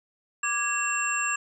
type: tone cluster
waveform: sine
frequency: 1174 / 1656 / 2721 / 7440 Hz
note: D6 / G#6 / F7 / A#8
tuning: -1 / -5 / -46 / -4 cents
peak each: -30 dBFS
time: 0.43-1.36 s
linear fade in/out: 5 ms
effects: none